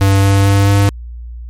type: tone with pitch steps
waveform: square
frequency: 98 / 98.68 / 99.37 / 100.06 Hz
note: G2 / G2 / G2 / G2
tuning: 0 / +12 / +24 / +36 cents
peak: -8 dBFS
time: 0.01-0.89 s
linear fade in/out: 0 ms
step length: 220 ms
effects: added 59 Hz sine -25 dBFS peak until 1.49 s + MP3 64 kbps